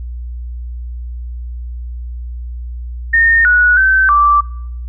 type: tone with pitch steps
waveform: sine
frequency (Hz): 1832 / 1465 / 1541 / 1168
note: A#6 / F#6 / G6 / D6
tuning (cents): -31 / -18 / -30 / -10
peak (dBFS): -7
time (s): 3.13-4.41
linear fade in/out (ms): 10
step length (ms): 320
effects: noise-tail reverb RT60 0.7 s tail -21 dB re dry + added 60 Hz sine -22 dBFS peak until 4.88 s